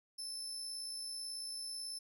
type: tone with amplitude modulation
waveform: 30% pulse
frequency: 5274 Hz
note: E8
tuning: in tune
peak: -36 dBFS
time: 0.18-1.99 s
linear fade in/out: 10 ms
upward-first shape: sine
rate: 58.2 Hz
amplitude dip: 30%
effects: none